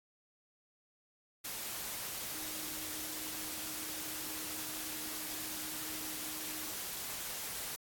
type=tone in noise; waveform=sine; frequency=311.1 Hz; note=D#4; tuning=in tune; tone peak=-51 dBFS; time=2.34-6.72 s; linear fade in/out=10 ms; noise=white; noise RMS=-41 dBFS; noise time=1.44-7.76 s; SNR=-13 dB; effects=AAC 64 kbps